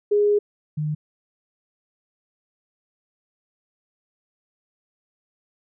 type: tone pair in turn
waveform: sine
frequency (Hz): 413.3 / 151.71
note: G#4 / D#3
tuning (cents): -8 / -43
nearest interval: octave + perfect fourth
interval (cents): 1735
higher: first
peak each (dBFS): -15 / -22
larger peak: first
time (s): 0.11-0.39 / 0.77-0.95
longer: first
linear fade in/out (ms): 10
effects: none